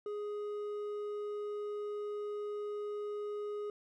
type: tone with hard clipping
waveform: sine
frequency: 415.6 Hz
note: G#4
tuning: 1 cent sharp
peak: -38 dBFS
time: 0.06-3.7 s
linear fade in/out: 2 ms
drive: 5 dB
effects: none